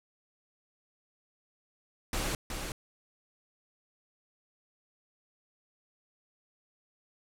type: noise with echo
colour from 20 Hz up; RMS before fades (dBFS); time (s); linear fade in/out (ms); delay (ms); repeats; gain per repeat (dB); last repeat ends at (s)
pink; -32; 2.13-2.35; 2; 370; 1; -5; 2.72
effects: low-pass 12000 Hz 12 dB/octave

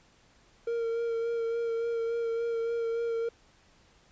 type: tone with vibrato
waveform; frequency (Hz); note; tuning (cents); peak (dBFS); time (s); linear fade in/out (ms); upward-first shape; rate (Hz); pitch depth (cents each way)
triangle; 462.2; A#4; -15; -26; 0.67-3.29; 5; sine; 3.5; 20
effects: pink hiss -62 dBFS RMS until 4.11 s + resampled to 16000 Hz

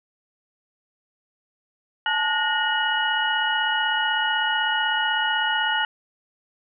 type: tone cluster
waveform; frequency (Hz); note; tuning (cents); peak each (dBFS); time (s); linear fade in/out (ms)
sine; 841 / 877 / 1448 / 1854 / 2915; G#5 / A5 / F#6 / A#6 / F#7; +22 / -6 / -38 / -10 / -26; -33 / -26 / -24 / -28 / -26; 2.06-5.85; 2
effects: none

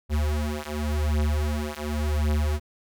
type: beating tone pair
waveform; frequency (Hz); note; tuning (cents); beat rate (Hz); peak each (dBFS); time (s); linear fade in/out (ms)
square; 74.5 / 75.4; D2 / D2; +25 / +46; 0.9; -27; 0.09-2.6; 50
effects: none

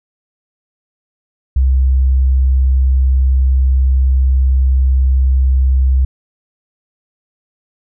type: tone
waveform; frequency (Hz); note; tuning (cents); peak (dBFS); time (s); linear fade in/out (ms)
sine; 65.41; C2; 0; -8; 1.56-6.05; 5
effects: none

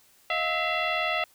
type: tone with frequency modulation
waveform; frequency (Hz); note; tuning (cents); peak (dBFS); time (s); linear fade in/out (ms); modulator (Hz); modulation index
sine; 710; F5; +28; -24; 0.3-1.24; 2; 671; 3.9
effects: white hiss -60 dBFS RMS until 1.34 s

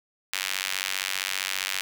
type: tone with high-pass filter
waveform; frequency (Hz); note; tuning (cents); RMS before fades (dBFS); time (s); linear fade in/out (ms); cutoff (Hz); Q
sawtooth; 95.1; F#2; +48; -30; 0.33-1.81; 0; 2300; 1.2
effects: none

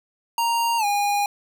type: tone with pitch glide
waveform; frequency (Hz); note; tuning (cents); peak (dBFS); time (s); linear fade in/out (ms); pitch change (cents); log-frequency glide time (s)
square; 932 to 816.1; A#5 to G#5; -1 to -31; -20; 0.38-1.26; 2; -230; 0.78-0.85
effects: none

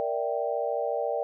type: chord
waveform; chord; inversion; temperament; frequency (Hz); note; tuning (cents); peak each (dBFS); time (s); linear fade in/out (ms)
sine; E half-diminished seventh; second; equal with one note detuned; 466.2 / 585.3 / 659.3 / 784; Bb4 / D5 / E5 / G5; 0 / -6 / 0 / 0; -31 / -30 / -33 / -33; 0-1.23; 0
effects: none

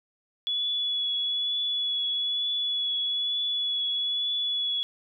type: tone with vibrato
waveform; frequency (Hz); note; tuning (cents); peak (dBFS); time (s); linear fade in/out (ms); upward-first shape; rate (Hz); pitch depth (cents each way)
sine; 3401; G#7; +40; -25; 0.47-4.83; 0; triangle; 1.1; 17
effects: none

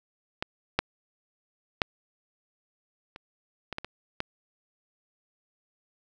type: clicks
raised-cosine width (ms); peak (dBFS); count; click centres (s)
0.3; -13 / -6 / -6 / -26 / -18 / -16 / -21 / -13; 8; 0.425 / 0.79 / 1.818 / 3.161 / 3.727 / 3.784 / 3.846 / 4.204
effects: none

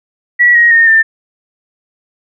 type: tone with pitch steps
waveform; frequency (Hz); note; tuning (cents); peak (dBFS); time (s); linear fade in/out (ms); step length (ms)
sine; 1936 / 1886.3 / 1837.9 / 1790.8; B6 / A#6 / A#6 / A6; -35 / +20 / -25 / +30; -4; 0.39-1.03; 20; 160
effects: none

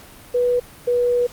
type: tone pair in turn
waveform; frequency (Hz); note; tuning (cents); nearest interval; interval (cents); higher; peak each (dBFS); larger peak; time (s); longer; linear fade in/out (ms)
sine; 490.2 / 486.8; B4 / B4; -13 / -25; unison; 12; first; -15; neither; 0.34-0.6 / 0.87-1.27; second; 10
effects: pink hiss -43 dBFS RMS until 1.32 s + Opus 48 kbps

